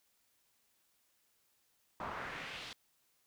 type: noise with band-pass filter sweep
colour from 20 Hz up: brown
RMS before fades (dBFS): -44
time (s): 2-2.73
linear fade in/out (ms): 2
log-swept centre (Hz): 1000 to 4000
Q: 1.8
effects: white hiss -75 dBFS RMS until 3.26 s